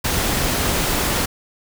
pink noise, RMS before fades -20 dBFS, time 0.04-1.26 s, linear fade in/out 10 ms, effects none

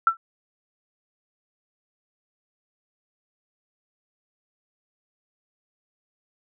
sine tone with exponential decay, 1342 Hz, E6, 31 cents sharp, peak -10 dBFS, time 0.07-0.17 s, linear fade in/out 2 ms, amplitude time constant 21 ms, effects none

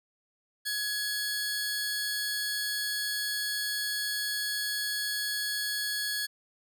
sawtooth tone pair together, 1676 / 4410 Hz, G#6 / C#8, +15 / -10 cents, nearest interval octave + perfect fourth, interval 1675 cents, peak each -29 / -30 dBFS, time 0.65-6.27 s, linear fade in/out 20 ms, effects none

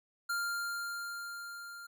square tone with level ramp, 1396.9 Hz, F6, in tune, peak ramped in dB -32 to -46 dBFS, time 0.29-1.87 s, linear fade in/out 10 ms, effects none

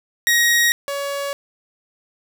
sawtooth tone pair in turn, 1887 / 562.5 Hz, A#6 / C#5, +21 / +25 cents, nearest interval octave + major sixth, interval 2096 cents, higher first, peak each -10 / -19 dBFS, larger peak first, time 0.27-0.72 / 0.88-1.33 s, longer neither, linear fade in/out 0 ms, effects none

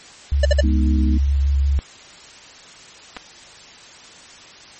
sine tone with vibrato, 69.3 Hz, C#2, in tune, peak -14 dBFS, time 0.32-1.79 s, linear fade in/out 0 ms, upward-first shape square, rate 5.3 Hz, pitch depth 14 cents each way
square tone bursts, 587.3 Hz, D5, in tune, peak -14 dBFS, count 3, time 0.43-0.607 s, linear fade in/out 5 ms, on 23 ms, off 54 ms
sine chord, G# minor, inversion none, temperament equal, 207.7 / 246.9 / 311.1 Hz, G#3 / B3 / D#4, 0 / 0 / 0 cents, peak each -23 / -27 / -24 dBFS, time 0.63-1.18 s, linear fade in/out 10 ms
clicks, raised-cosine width 0.3 ms, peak -15 dBFS, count 2, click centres 3.166 / 3.17 s
effects white hiss -42 dBFS RMS until 4.79 s + MP3 32 kbps

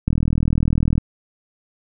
click train, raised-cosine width 5 ms, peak -6 dBFS, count 37, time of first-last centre 0.08-0.98 s, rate 40 Hz, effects none

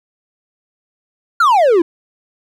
triangle exponential sweep, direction down, 1446 to 319.3 Hz, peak -6 dBFS, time 1.4-1.82 s, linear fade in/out 5 ms, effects none

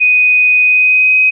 sine tone with pitch glide, 2493 to 2521 Hz, D#7 to D#7, +3 to +22 cents, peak -6 dBFS, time 0-1.31 s, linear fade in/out 20 ms, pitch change +19 cents, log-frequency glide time 0.62-1.19 s, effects none

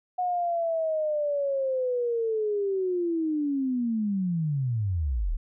sine linear sweep, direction down, 731 to 31.96 Hz, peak -24 dBFS, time 0.18-5.37 s, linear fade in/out 10 ms, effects none

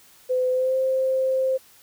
sine tone with pitch glide, 508 to 524.4 Hz, B4 to C5, +49 to +4 cents, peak -19 dBFS, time 0.29-1.58 s, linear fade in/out 20 ms, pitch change +55 cents, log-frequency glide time 0.51-0.77 s, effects white hiss -53 dBFS RMS until 1.82 s

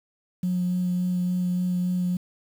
sine tone with vibrato, 180 Hz, F#3, 47 cents flat, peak -21 dBFS, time 0.43-2.17 s, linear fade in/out 5 ms, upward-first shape sine, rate 3.5 Hz, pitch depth 11 cents each way, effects tanh soft clip ceiling -18 dBFS + 8-bit

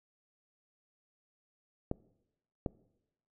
clicks, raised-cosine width 2 ms, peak -19 dBFS, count 2, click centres 1.914 / 2.662 s, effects noise-tail reverb RT60 0.9 s tail -22 dB re dry

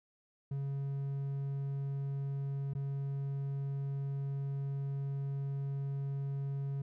triangle tone with dropouts, 138.59 Hz, C#3, in tune, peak -32 dBFS, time 0.51-6.82 s, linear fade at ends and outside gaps 5 ms, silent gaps 2.736-2.75 s, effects none

